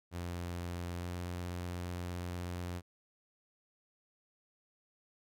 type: tone with pitch glide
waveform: sawtooth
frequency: 87.31 to 88.43 Hz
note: F2 to F2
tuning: 0 to +22 cents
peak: -34 dBFS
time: 0.11-2.82 s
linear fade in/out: 50 ms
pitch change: +22 cents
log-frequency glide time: 0.97-1.07 s
effects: none